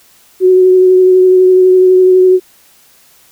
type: tone with vibrato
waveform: sine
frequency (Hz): 370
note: F#4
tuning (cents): 0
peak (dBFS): -3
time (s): 0.4-2.4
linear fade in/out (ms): 50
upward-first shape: triangle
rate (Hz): 12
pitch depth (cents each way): 19
effects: white hiss -46 dBFS RMS until 3.31 s